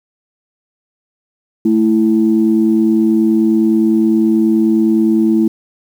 sine tone pair together, 220 / 329.6 Hz, A3 / E4, 0 / 0 cents, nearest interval perfect fifth, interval 700 cents, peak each -11 dBFS, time 1.65-5.48 s, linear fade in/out 5 ms, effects tanh soft clip ceiling -1 dBFS + 7-bit

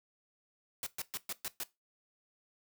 white noise bursts, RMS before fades -38 dBFS, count 6, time 0.83-1.634 s, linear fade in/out 0 ms, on 34 ms, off 120 ms, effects noise-tail reverb RT60 0.2 s tail -18 dB re dry

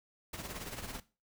pink noise with tremolo, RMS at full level -40 dBFS, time 0.33-1 s, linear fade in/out 5 ms, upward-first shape triangle, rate 18 Hz, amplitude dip 70%, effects noise-tail reverb RT60 0.3 s tail -17 dB re dry

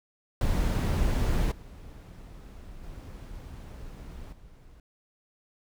brown noise with level steps, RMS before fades -25 / -45 / -42 / -52 dBFS, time 0.41-4.8 s, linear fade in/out 2 ms, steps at 1.51 / 2.83 / 4.32 s, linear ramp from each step 10 ms, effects none

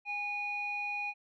square tone with low-pass filter, 820 Hz, G#5, 22 cents flat, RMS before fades -36 dBFS, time 0.05-1.14 s, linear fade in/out 50 ms, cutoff 2600 Hz, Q 7.7, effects none

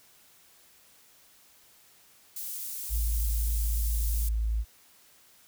pink high-pass noise, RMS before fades -37 dBFS, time 2.36-4.29 s, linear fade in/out 5 ms, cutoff 11000 Hz, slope 12 dB/octave
sine tone, 55 Hz, A1, in tune, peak -25 dBFS, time 2.89-4.65 s, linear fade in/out 50 ms
effects white hiss -59 dBFS RMS until 5.47 s

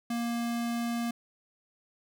square tone, 235.1 Hz, A#3, 15 cents sharp, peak -30 dBFS, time 0.1-1.11 s, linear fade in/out 5 ms, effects none

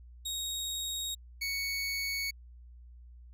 25% pulse tone pair in turn, 3762 / 2224 Hz, A#7 / C#7, +15 / +5 cents, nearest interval major sixth, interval 910 cents, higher first, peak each -30 / -28 dBFS, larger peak second, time 0.25-1.15 / 1.41-2.31 s, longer neither, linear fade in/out 10 ms, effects added 60 Hz sine -49 dBFS peak until 3.33 s

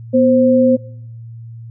sine tone pair together, 245.4 / 523.3 Hz, B3 / C5, -11 / 0 cents, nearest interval octave + minor second, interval 1311 cents, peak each -11 dBFS, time 0.13-0.77 s, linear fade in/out 20 ms, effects noise-tail reverb RT60 0.7 s tail -22 dB re dry + added 115 Hz sine -30 dBFS peak until 1.7 s

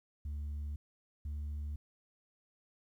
sine tone pair in turn, 73.42 / 73.81 Hz, D2 / D2, 0 / +9 cents, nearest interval unison, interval 9 cents, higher second, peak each -34 / -34 dBFS, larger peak neither, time 0.25-0.76 / 1.25-1.76 s, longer neither, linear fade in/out 5 ms, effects tanh soft clip ceiling -36 dBFS + 12-bit

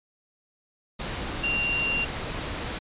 sine tone in noise, 2772 Hz, F7, 14 cents flat, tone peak -24 dBFS, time 1.43-2.05 s, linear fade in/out 10 ms, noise pink, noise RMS -32 dBFS, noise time 0.99-2.79 s, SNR +5 dB, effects resampled to 8000 Hz

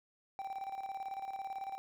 triangle tone with tremolo, 779 Hz, G5, 11 cents flat, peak -35 dBFS, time 0.39-1.78 s, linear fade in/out 0 ms, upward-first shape square, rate 18 Hz, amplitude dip 60%, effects none

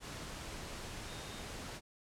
sine tone in noise, 3694 Hz, A#7, 16 cents flat, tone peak -55 dBFS, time 1.05-1.45 s, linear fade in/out 50 ms, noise pink, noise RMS -45 dBFS, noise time 0-1.81 s, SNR -13 dB, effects low-pass 9000 Hz 12 dB/octave

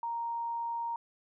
sine tone, 932.3 Hz, A#5, in tune, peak -32 dBFS, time 0.03-0.96 s, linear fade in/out 2 ms, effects none

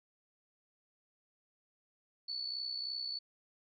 sine tone with amplitude modulation, 4452 Hz, C#8, 7 cents sharp, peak -34 dBFS, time 2.28-3.19 s, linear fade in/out 10 ms, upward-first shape sine, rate 63.1 Hz, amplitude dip 60%, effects none

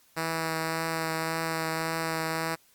5% pulse tone with vibrato, 162.1 Hz, E3, 29 cents flat, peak -17 dBFS, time 0.16-2.56 s, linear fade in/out 20 ms, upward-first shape triangle, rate 1.8 Hz, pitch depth 14 cents each way, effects white hiss -62 dBFS RMS until 2.74 s + Opus 48 kbps

